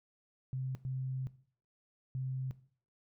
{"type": "tone bursts at uneven times", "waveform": "sine", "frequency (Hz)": 130.81, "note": "C3", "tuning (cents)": 0, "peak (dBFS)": -34, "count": 3, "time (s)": [[0.53, 0.75], [0.85, 1.27], [2.15, 2.51]], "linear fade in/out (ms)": 0, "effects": ["noise-tail reverb RT60 0.5 s tail -17 dB re dry"]}